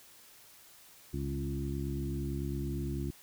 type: harmonic tone with a mistuned harmonic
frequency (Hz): 69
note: C#2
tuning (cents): -7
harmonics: 1 / 2 / 3 / 4 / 5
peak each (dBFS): -37 / -37 / -42 / -41 / -41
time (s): 1.13-3.11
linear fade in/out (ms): 10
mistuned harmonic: 2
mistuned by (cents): +19
effects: white hiss -57 dBFS RMS until 3.22 s